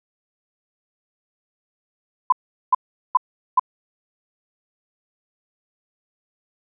sine tone bursts, 1009 Hz, B5, 37 cents sharp, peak -10 dBFS, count 4, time 2.3-3.596 s, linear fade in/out 5 ms, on 24 ms, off 400 ms, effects none

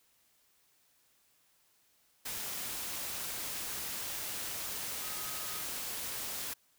sine tone in noise, 1261 Hz, D#6, 23 cents sharp, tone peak -50 dBFS, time 5.02-5.62 s, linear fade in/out 10 ms, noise white, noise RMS -39 dBFS, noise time 2.25-6.54 s, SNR -14 dB, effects white hiss -70 dBFS RMS until 6.78 s

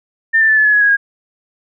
sine tone with pitch steps, 1800 / 1775.2 / 1750.8 / 1726.7 / 1702.9 / 1679.5 / 1656.3 / 1633.5 Hz, A6 / A6 / A6 / A6 / G#6 / G#6 / G#6 / G#6, +39 / +15 / -9 / -33 / +43 / +19 / -5 / -29 cents, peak -8 dBFS, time 0.33-0.97 s, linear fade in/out 20 ms, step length 80 ms, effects none

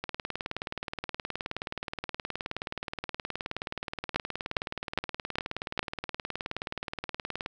two click trains, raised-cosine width 0.3 ms, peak -9 / -17 dBFS, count 5 / 142, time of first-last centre 4.16-5.793 / 0.04-7.461 s, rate 2.45 / 19 Hz, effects none

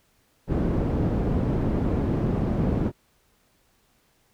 white low-pass noise, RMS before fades -24 dBFS, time 0.47-2.92 s, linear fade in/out 50 ms, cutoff 260 Hz, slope 12 dB/octave, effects pink hiss -65 dBFS RMS until 4.33 s

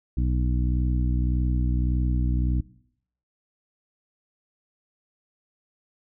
harmonic tone, 61.74 Hz, B1, in tune, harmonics 1 / 2 / 3 / 4 / 5, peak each -22 / -28 / -33 / -34 / -36 dBFS, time 0.17-2.61 s, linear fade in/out 5 ms, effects noise-tail reverb RT60 0.7 s tail -20 dB re dry

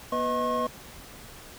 triangle tone cluster, 240.8 / 498.1 / 630 / 1082 Hz, B3 / B4 / D#5 / C#6, -44 / +15 / +21 / -42 cents, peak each -31 / -29 / -29 / -26 dBFS, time 0.12-0.67 s, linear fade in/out 5 ms, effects pink hiss -46 dBFS RMS until 1.58 s

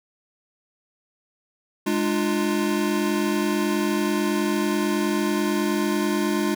square chord, D diminished, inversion second, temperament equal with one note detuned, 207.7 / 300 / 349.2 Hz, Ab3 / D4 / F4, 0 / +37 / 0 cents, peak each -26 dBFS, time 1.86-6.55 s, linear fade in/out 10 ms, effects none

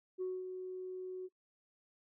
sine tone with ADSR envelope, 370 Hz, F#4, in tune, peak -33 dBFS, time 0.18-1.29 s, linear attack 35 ms, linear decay 220 ms, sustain -7 dB, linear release 37 ms, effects noise-tail reverb RT60 0.1 s tail -24 dB re dry + tanh soft clip ceiling -32 dBFS

